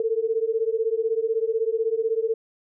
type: beating tone pair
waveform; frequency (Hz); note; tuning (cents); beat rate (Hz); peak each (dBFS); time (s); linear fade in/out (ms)
sine; 441.4 / 457.4; A4 / A#4; +5 / -33; 16; -24; 0-2.34; 2
effects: none